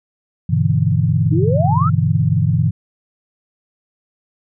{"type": "chord", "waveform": "sine", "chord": "E minor seventh", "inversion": "first", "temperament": "equal with one note detuned", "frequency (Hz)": [99.37, 123.47, 146.83, 164.81], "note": ["G2", "B2", "D3", "E3"], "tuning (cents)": [24, 0, 0, 0], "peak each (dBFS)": -18, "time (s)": [0.49, 2.71], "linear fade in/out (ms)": 10}
{"type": "exponential sweep", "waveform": "sine", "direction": "up", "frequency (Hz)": [290.6, 1396.9], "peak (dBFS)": -17, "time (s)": [1.31, 1.9], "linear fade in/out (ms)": 20}
{"effects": []}